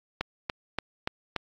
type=click train; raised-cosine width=0.3 ms; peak=-12 dBFS; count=5; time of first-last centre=0.21-1.363 s; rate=3.47 Hz; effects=AAC 48 kbps